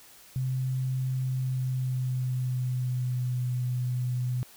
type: tone with pitch glide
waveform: sine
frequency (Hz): 130 to 124.92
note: C3 to B2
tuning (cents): -11 to +20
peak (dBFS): -26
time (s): 0.36-4.43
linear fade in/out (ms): 0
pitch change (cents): -69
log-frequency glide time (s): 1.17-3.4
effects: white hiss -53 dBFS RMS until 4.56 s